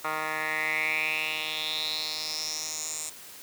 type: tone with band-pass filter sweep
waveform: 10% pulse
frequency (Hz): 155.56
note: D#3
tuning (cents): 0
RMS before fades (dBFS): -31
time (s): 0.04-3.1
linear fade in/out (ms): 10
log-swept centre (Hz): 1400 to 7900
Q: 5.7
effects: white hiss -46 dBFS RMS until 3.42 s + high-pass 60 Hz 12 dB/octave